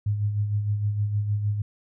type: tone with tremolo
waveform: sine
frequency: 103.83 Hz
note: G#2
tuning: in tune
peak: -20 dBFS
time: 0.06-1.62 s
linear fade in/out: 5 ms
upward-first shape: sine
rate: 6.5 Hz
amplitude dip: 50%
effects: none